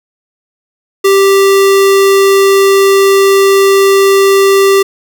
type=tone; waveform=square; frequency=392 Hz; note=G4; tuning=in tune; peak=-5 dBFS; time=1.04-4.83 s; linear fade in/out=10 ms; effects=none

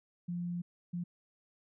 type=tone bursts at uneven times; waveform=sine; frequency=174.61 Hz; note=F3; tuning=in tune; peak=-34 dBFS; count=2; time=0.28-0.62 / 0.93-1.04 s; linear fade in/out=10 ms; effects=none

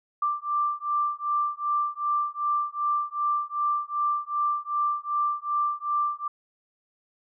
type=beating tone pair; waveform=sine; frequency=1178 / 1180.6 Hz; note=D6 / D6; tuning=+5 / +9 cents; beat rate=2.6 Hz; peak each=-27 / -27 dBFS; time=0.22-6.28 s; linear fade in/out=5 ms; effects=none

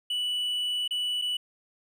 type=tone with dropouts; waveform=triangle; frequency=2959 Hz; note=F#7; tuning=1 cent flat; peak=-25 dBFS; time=0.1-1.37 s; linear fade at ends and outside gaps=5 ms; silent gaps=0.878-0.908 / 1.216-1.22 s; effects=none

